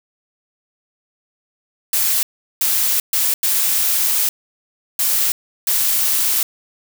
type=noise bursts at uneven times; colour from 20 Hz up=blue; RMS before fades=-17 dBFS; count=6; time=1.93-2.23 / 2.61-3 / 3.13-3.34 / 3.43-4.29 / 4.99-5.32 / 5.67-6.43 s; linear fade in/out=2 ms; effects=none